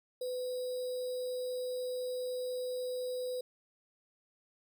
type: tone with sample-and-hold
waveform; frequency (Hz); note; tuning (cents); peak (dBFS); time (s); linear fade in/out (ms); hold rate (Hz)
sine; 503; B4; +32; -34; 0.21-3.41; 5; 4410
effects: none